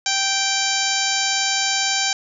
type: harmonic tone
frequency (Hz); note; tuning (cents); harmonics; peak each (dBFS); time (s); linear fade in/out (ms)
782; G5; -4; 1 / 2 / 3 / 4 / 5 / 6 / 7 / 8 / 9; -27 / -27 / -27 / -27 / -27 / -27 / -27 / -27 / -27; 0.06-2.13; 2
effects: none